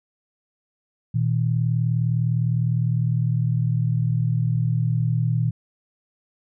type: tone pair together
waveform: sine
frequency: 118.9 / 158.71 Hz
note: A#2 / D#3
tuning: +35 / +35 cents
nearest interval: perfect fourth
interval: 500 cents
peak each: -20 / -23 dBFS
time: 1.14-5.51 s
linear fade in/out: 10 ms
effects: none